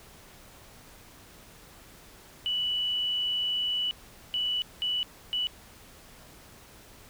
sine tone bursts at uneven times, 2960 Hz, F#7, in tune, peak -26 dBFS, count 4, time 2.46-3.91 / 4.34-4.62 / 4.82-5.03 / 5.33-5.47 s, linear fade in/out 0 ms, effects pink hiss -52 dBFS RMS until 7.09 s

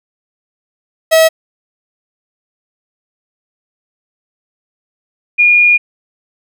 45% pulse / sine tone pair in turn, 644 / 2431 Hz, E5 / D#7, -41 / -41 cents, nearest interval octave + major seventh, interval 2300 cents, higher second, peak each -5 dBFS, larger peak neither, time 1.11-1.29 / 5.38-5.78 s, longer second, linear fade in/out 20 ms, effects none

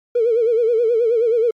triangle tone with vibrato, 462.5 Hz, A#4, 14 cents flat, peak -9 dBFS, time 0.15-1.51 s, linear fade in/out 10 ms, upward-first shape sine, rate 9.4 Hz, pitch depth 100 cents each way, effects tanh soft clip ceiling -11 dBFS + MP3 96 kbps

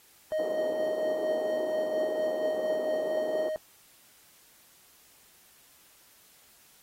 triangle tone with tremolo, 623 Hz, D#5, 2 cents sharp, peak -24 dBFS, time 0.32-3.56 s, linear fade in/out 0 ms, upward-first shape sine, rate 4.3 Hz, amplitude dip 35%
pink band-pass noise, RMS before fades -36 dBFS, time 0.39-3.49 s, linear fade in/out 0 ms, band 330 to 650 Hz, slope 24 dB/octave
effects white hiss -59 dBFS RMS until 6.82 s + AAC 48 kbps

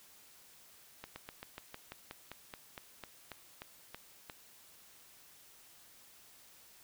slowing click train, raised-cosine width 0.3 ms, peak -28 dBFS, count 16, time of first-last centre 1.04-4.298 s, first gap 120 ms, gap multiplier 1.08, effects white hiss -60 dBFS RMS until 6.83 s

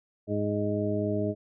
harmonic tone, 103.83 Hz, G#2, in tune, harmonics 1 / 2 / 3 / 4 / 6, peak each -32 / -32 / -32 / -32 / -32 dBFS, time 0.27-1.35 s, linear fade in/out 50 ms, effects none

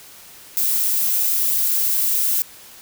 violet noise, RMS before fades -19 dBFS, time 0.57-2.42 s, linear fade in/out 0 ms, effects white hiss -43 dBFS RMS until 2.81 s

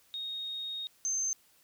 sine tone pair in turn, 3729 / 6271 Hz, A#7 / G8, 0 / 0 cents, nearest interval major sixth, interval 900 cents, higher second, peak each -35 / -29 dBFS, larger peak second, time 0.14-0.87 / 1.05-1.33 s, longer first, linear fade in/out 0 ms, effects white hiss -65 dBFS RMS until 1.63 s

